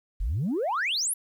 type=exponential sweep; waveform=sine; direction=up; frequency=38.89 to 11840 Hz; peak=-23 dBFS; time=0.2-1.14 s; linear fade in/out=10 ms; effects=tanh soft clip ceiling -22 dBFS + 10-bit